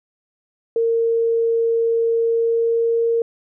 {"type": "tone with pitch glide", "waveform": "sine", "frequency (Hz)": [459.3, 462.2], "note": ["A#4", "A#4"], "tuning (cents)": [-26, -15], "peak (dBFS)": -15, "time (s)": [0.76, 3.22], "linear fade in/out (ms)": 2, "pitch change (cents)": 11, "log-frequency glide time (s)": [2.12, 3.08], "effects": []}